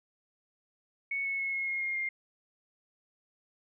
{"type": "tone with pitch steps", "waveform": "sine", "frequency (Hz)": [2215, 2198, 2182, 2166, 2149, 2133, 2117], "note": ["C#7", "C#7", "C#7", "C#7", "C7", "C7", "C7"], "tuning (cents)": [-2, -15, -28, -41, 46, 33, 20], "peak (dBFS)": -30, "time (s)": [1.11, 2.09], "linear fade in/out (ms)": 5, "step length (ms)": 140, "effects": []}